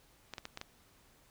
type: clicks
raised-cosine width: 0.2 ms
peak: -24 dBFS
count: 5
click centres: 0.337 / 0.382 / 0.454 / 0.574 / 0.614 s
effects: pink hiss -65 dBFS RMS until 1.3 s